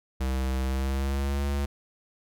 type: tone with pitch glide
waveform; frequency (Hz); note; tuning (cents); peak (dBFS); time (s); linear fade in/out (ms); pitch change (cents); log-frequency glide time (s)
square; 65.41 to 70.51; C2 to C#2; 0 to +30; -26; 0.2-1.66; 10; +130; 0.62-1.46
effects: none